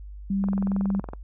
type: tone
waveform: sine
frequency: 196 Hz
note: G3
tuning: in tune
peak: -22 dBFS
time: 0.3-1 s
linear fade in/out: 5 ms
type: click train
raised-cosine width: 1 ms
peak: -21 dBFS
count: 16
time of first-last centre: 0.44-1.134 s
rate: 21.6 Hz
effects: noise-tail reverb RT60 0.1 s tail -25 dB re dry + added 50 Hz sine -37 dBFS peak until 1.23 s